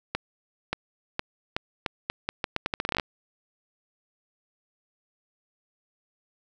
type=accelerating click train; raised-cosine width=0.3 ms; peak=-10 dBFS; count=19; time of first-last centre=0.15-2.998 s; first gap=580 ms; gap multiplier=0.8; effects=none